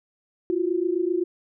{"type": "tone pair together", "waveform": "sine", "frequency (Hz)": [339.6, 367.3], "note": ["F4", "F#4"], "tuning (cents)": [-48, -13], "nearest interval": "minor second", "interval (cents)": 135, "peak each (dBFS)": -24, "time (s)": [0.5, 1.24], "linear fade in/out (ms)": 0, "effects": []}